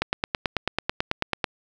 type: click train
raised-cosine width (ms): 0.3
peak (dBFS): -6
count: 14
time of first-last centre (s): 0.02-1.442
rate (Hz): 9.14
effects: none